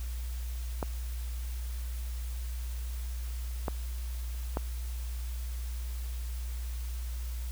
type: clicks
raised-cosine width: 1 ms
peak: -17 dBFS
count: 3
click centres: 0.828 / 3.682 / 4.571 s
effects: added 60 Hz sine -33 dBFS peak until 7.51 s + white hiss -50 dBFS RMS until 7.51 s